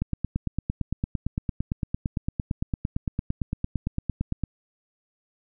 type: click train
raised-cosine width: 5 ms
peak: -13 dBFS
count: 40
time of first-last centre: 0.02-4.437 s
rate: 8.83 Hz
effects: none